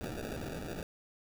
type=noise with sample-and-hold; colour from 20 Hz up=blue; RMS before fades=-40 dBFS; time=0.01-0.83 s; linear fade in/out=0 ms; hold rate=1050 Hz; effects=none